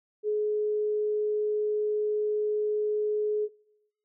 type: tone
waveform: sine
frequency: 422.6 Hz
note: G#4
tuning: 30 cents sharp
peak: -24 dBFS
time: 0.23-3.49 s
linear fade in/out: 50 ms
effects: noise-tail reverb RT60 0.9 s tail -23 dB re dry